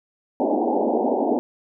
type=band-pass noise; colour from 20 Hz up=pink; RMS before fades=-21 dBFS; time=0.4-1.39 s; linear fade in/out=0 ms; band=220 to 880 Hz; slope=96 dB/octave; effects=none